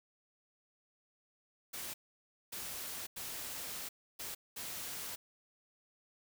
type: noise bursts at uneven times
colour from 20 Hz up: white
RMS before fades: -43 dBFS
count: 5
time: 1.73-1.94 / 2.52-3.07 / 3.16-3.89 / 4.19-4.35 / 4.56-5.16 s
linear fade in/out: 10 ms
effects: none